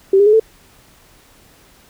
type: tone with pitch steps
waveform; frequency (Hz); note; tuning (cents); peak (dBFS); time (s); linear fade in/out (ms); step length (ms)
sine; 387.9 / 405.5 / 424 / 443.3; G4 / G#4 / G#4 / A4; -18 / -41 / +36 / +13; -7; 0.13-0.398; 5; 67
effects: pink hiss -49 dBFS RMS until 1.89 s